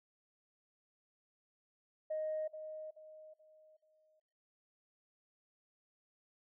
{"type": "tone with echo", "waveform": "sine", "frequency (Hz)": 622.3, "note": "D#5", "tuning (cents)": 0, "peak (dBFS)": -34, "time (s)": [2.1, 2.48], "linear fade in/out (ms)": 10, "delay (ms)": 430, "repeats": 4, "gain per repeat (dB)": -9, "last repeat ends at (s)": 4.2, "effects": ["noise-tail reverb RT60 0.9 s tail -22 dB re dry", "tanh soft clip ceiling -31 dBFS"]}